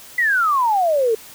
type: exponential sweep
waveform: sine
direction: down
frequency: 2009 to 430.7 Hz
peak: -14 dBFS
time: 0.18-1.15 s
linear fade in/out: 5 ms
effects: white hiss -41 dBFS RMS until 1.34 s